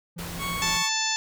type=tone with tremolo; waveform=triangle; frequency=171 Hz; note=F3; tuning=36 cents flat; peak=-32 dBFS; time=0.16-0.83 s; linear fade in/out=10 ms; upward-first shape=triangle; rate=6.3 Hz; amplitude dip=55%
type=noise; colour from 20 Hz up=pink; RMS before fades=-36 dBFS; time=0.18-0.78 s; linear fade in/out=10 ms
type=tone; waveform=20% pulse; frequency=1108.7 Hz; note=C#6; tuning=in tune; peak=-24 dBFS; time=0.38-0.9 s; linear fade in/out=50 ms
type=harmonic tone; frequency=880 Hz; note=A5; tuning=in tune; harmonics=1 / 2 / 3 / 4 / 5 / 6 / 7 / 8; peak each=-32 / -32 / -32 / -32 / -32 / -32 / -32 / -32 dBFS; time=0.62-1.16 s; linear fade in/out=0 ms
effects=none